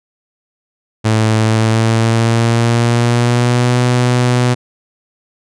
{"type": "tone with pitch glide", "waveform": "sawtooth", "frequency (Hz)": [110, 123.47], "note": ["A2", "B2"], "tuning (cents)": [0, 0], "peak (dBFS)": -6, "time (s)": [1.04, 4.55], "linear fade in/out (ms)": 20, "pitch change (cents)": 200, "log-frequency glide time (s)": [1.38, 3.77], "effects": ["resampled to 22050 Hz"]}